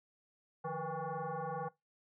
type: tone with frequency modulation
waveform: sine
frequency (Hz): 150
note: D3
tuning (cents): +37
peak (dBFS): -36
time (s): 0.64-1.69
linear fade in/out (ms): 10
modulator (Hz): 322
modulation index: 3.2
effects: noise-tail reverb RT60 0.2 s tail -21 dB re dry